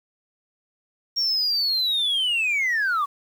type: linear sweep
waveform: sine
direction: down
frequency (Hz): 5588 to 1100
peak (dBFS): -18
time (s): 1.16-3.06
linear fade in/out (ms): 20
effects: tanh soft clip ceiling -18 dBFS + 8-bit